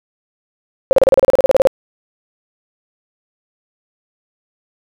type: tone bursts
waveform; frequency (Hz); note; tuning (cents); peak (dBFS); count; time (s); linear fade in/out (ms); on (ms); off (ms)
sine; 534; C5; +35; -5; 15; 0.91-1.672; 0; 20; 33
effects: none